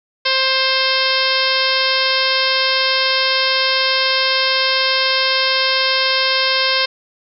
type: harmonic tone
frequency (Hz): 527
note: C5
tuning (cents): +12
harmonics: 1 / 2 / 3 / 4 / 5 / 6 / 7 / 8 / 9 / 10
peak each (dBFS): -23 / -23 / -23 / -23 / -23 / -23 / -23 / -23 / -23 / -23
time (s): 0.25-6.86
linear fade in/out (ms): 10
effects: none